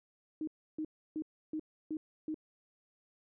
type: tone bursts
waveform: sine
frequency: 311.1 Hz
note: D#4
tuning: in tune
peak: -34 dBFS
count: 6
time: 0.41-2.344 s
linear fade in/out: 2 ms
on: 64 ms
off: 310 ms
effects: none

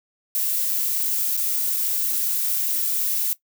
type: noise with dropouts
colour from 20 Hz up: violet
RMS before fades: -23 dBFS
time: 0.35-3.33 s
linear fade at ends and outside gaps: 0 ms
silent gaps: 1.367-1.374 / 1.764-1.768 / 2.126-2.13 s
effects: noise-tail reverb RT60 0.1 s tail -17 dB re dry

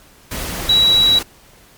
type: tone in noise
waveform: sine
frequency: 3895 Hz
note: B7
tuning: 25 cents flat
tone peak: -9 dBFS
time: 0.69-1.19 s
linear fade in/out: 5 ms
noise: pink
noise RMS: -25 dBFS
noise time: 0.31-1.23 s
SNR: +13 dB
effects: pink hiss -47 dBFS RMS until 1.77 s + MP3 96 kbps

